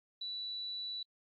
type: tone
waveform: sine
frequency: 3951 Hz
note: B7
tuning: in tune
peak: -38 dBFS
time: 0.21-1.03 s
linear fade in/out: 5 ms
effects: AAC 32 kbps